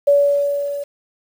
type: tone with level ramp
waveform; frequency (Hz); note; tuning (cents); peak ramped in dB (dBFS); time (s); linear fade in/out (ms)
sine; 570; C#5; +48; -8 to -23; 0.07-0.84; 10
effects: 7-bit